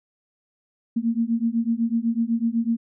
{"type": "beating tone pair", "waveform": "sine", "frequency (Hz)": [226.7, 234.7], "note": ["A#3", "A#3"], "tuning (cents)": [-48, 12], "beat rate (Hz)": 8, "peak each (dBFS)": -23, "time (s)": [0.96, 2.77], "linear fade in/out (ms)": 10, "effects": []}